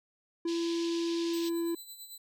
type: tone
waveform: triangle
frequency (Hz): 336.5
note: E4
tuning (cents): +36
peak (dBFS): -27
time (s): 0.45-1.75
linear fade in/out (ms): 5
type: band-pass noise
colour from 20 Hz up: white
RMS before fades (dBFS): -43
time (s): 0.47-1.5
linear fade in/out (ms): 20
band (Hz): 2800 to 5000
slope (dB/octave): 24
type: tone with tremolo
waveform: 10% pulse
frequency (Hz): 4001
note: B7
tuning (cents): +22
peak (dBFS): -36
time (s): 1.33-2.18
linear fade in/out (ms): 5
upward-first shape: sine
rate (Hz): 9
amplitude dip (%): 60
effects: none